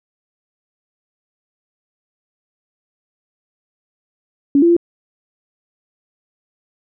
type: tone with pitch steps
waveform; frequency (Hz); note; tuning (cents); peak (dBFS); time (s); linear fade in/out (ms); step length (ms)
sine; 281.2 / 340.3 / 343.1; C#4 / F4 / F4; +25 / -45 / -31; -8; 4.55-4.766; 2; 72
effects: none